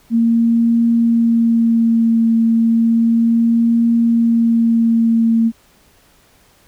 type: tone with vibrato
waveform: sine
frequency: 230 Hz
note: A#3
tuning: 23 cents flat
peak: -10 dBFS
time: 0.1-5.52 s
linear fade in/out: 50 ms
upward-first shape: triangle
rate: 0.33 Hz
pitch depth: 19 cents each way
effects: pink hiss -52 dBFS RMS until 6.67 s